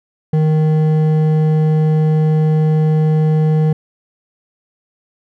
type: tone with hard clipping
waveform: triangle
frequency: 155.56 Hz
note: D#3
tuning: in tune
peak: -12 dBFS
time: 0.33-3.73 s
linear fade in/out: 5 ms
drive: 12 dB
effects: none